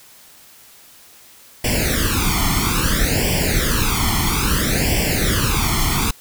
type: noise with flanger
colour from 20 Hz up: pink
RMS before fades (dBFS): -18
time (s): 1.64-6.11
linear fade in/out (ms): 5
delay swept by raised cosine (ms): 0.38 to 0.94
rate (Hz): 0.6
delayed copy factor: +0.95
effects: white hiss -46 dBFS RMS until 6.2 s